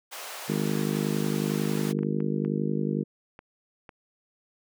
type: high-pass noise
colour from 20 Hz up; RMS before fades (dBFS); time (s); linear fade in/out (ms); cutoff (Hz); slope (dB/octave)
pink; -39; 0.11-1.93; 20; 550; 24
type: harmonic tone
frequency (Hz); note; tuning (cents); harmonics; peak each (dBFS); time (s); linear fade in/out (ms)
51; G#1; -31; 3 / 4 / 5 / 6 / 7 / 8 / 9; -30 / -29 / -33 / -36 / -34 / -38 / -36; 0.48-3.04; 20
type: clicks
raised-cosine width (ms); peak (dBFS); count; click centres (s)
0.5; -29; 7; 1.773 / 1.99 / 2.032 / 2.204 / 2.449 / 3.391 / 3.892
effects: none